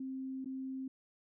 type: tone with dropouts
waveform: sine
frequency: 263.8 Hz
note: C4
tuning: 14 cents sharp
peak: -38 dBFS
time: 0-0.88 s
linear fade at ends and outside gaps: 5 ms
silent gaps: 0.446-0.457 s
effects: none